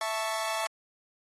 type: chord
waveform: sawtooth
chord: A major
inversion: second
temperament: equal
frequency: 659.3 / 880 / 1108.7 Hz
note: E5 / A5 / C#6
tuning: 0 / 0 / 0 cents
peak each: -29 / -30 / -31 dBFS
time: 0.01-0.67 s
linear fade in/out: 2 ms
effects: AAC 32 kbps